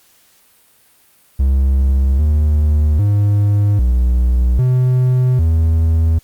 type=tone with pitch steps; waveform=triangle; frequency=67.1 / 75.4 / 102.5 / 61.4 / 127 / 81.2 Hz; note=C2 / D2 / G#2 / B1 / B2 / E2; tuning=+44 / +46 / -22 / -9 / +49 / -26 cents; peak=-8 dBFS; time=1.39-6.19 s; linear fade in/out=10 ms; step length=800 ms; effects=white hiss -52 dBFS RMS until 6.23 s + Opus 48 kbps